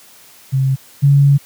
sine tone pair in turn, 133.7 / 140.85 Hz, C3 / C#3, +38 / +28 cents, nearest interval minor second, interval 90 cents, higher second, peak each -11 / -6 dBFS, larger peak second, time 0.52-0.76 / 1.02-1.38 s, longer second, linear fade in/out 20 ms, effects white hiss -44 dBFS RMS until 1.45 s + high-pass 80 Hz 12 dB/octave

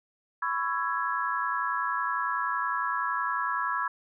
sine chord, C# minor seventh, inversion third, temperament just, 997.9 / 1108.7 / 1330.5 / 1663.1 Hz, B5 / C#6 / E6 / G#6, +18 / 0 / +16 / +2 cents, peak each -32 dBFS, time 0.42-3.88 s, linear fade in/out 5 ms, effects none

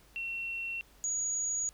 sine tone pair in turn, 2720 / 6764 Hz, F7 / G#8, -46 / +31 cents, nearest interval octave + major third, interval 1577 cents, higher second, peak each -34 / -30 dBFS, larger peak second, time 0.16-0.81 / 1.04-1.69 s, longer neither, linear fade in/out 0 ms, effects added 50 Hz sine -62 dBFS peak until 1.73 s + pink hiss -62 dBFS RMS until 1.73 s

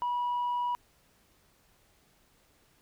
sine tone, 973 Hz, B5, 26 cents flat, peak -26 dBFS, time 0.02-0.75 s, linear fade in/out 0 ms, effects tanh soft clip ceiling -26 dBFS + pink hiss -66 dBFS RMS until 2.81 s

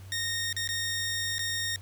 15% pulse tone with dropouts, 1850 Hz, A#6, 14 cents flat, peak -23 dBFS, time 0.12-1.76 s, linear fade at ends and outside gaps 1 ms, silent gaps 0.528-0.565 / 0.676-0.689 / 1.383-1.392 s, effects added 96 Hz sine -43 dBFS peak until 1.81 s + pink hiss -55 dBFS RMS until 1.81 s

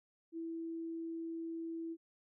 sine tone, 329.6 Hz, E4, in tune, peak -39 dBFS, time 0.32-1.97 s, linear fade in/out 50 ms, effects none

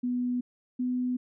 sine tone pair in turn, 246.9 / 250.1 Hz, B3 / B3, 0 / +22 cents, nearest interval unison, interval 22 cents, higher second, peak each -26 dBFS, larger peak neither, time 0.03-0.41 / 0.79-1.17 s, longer neither, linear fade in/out 10 ms, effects none

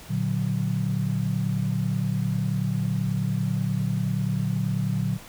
sine chord, Bb augmented, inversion none, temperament equal, 116.54 / 146.83 / 185 Hz, Bb2 / D3 / F#3, 0 / 0 / 0 cents, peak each -27 dBFS, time 0.08-5.19 s, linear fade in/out 50 ms, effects pink hiss -45 dBFS RMS until 5.28 s

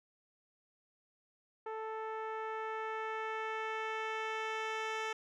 10% pulse tone with low-pass filter sweep, 440 Hz, A4, in tune, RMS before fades -39 dBFS, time 1.66-5.13 s, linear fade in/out 5 ms, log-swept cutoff 930 to 4700 Hz, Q 0.82, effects none

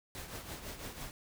pink noise with tremolo, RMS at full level -42 dBFS, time 0.15-1.11 s, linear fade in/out 0 ms, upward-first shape triangle, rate 6 Hz, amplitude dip 65%, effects none

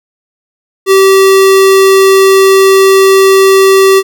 square tone, 386.2 Hz, G4, 26 cents flat, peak -3 dBFS, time 0.86-4.03 s, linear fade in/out 50 ms, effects none

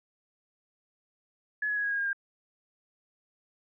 sine tone with pitch steps, 1700 / 1683.4 / 1666.9 / 1650.7 / 1634.5 / 1618.5 / 1602.7 Hz, G#6 / G#6 / G#6 / G#6 / G#6 / G#6 / G6, +40 / +23 / +6 / -11 / -28 / -45 / +38 cents, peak -27 dBFS, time 1.62-2.131 s, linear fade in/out 5 ms, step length 73 ms, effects none

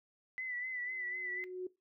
sine tone with vibrato, 2000 Hz, B6, 21 cents sharp, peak -37 dBFS, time 0.38-1.44 s, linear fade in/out 0 ms, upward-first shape sine, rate 4 Hz, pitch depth 47 cents each way
sine tone with exponential growth, 366.8 Hz, F#4, 15 cents flat, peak -35 dBFS, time 0.7-1.67 s, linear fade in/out 5 ms, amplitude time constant 210 ms
effects noise-tail reverb RT60 0.2 s tail -18 dB re dry

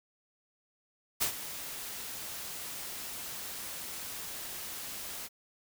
white noise with ADSR envelope, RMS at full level -28 dBFS, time 1.2-5.29 s, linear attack 20 ms, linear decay 97 ms, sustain -13 dB, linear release 39 ms, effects none

